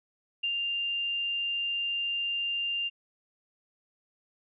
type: tone with ADSR envelope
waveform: sine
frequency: 2794 Hz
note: F7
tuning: in tune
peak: -26 dBFS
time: 0.43-2.9 s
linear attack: 10 ms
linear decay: 71 ms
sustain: -2 dB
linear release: 30 ms
effects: none